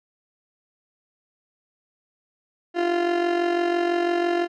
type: tone with amplitude modulation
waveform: 30% pulse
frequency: 346.8 Hz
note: F4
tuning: 12 cents flat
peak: -15 dBFS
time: 2.74-4.48 s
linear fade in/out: 50 ms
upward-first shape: sine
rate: 46 Hz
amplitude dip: 55%
effects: low-pass 3000 Hz 12 dB/octave